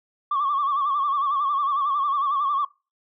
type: tone with vibrato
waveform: sine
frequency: 1135 Hz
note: C#6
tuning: 41 cents sharp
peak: -19 dBFS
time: 0.31-2.65 s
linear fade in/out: 5 ms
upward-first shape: sine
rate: 11 Hz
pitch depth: 87 cents each way
effects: noise-tail reverb RT60 0.3 s tail -23 dB re dry + tanh soft clip ceiling -16 dBFS